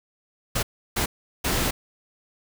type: noise bursts at uneven times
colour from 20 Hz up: pink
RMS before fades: -24 dBFS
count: 3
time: 0.55-0.63 / 0.96-1.06 / 1.44-1.71 s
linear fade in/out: 10 ms
effects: none